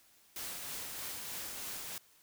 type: noise with tremolo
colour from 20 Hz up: white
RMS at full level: -41 dBFS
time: 0.36-1.98 s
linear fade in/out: 2 ms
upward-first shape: triangle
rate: 3.2 Hz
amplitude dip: 30%
effects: white hiss -65 dBFS RMS until 2.22 s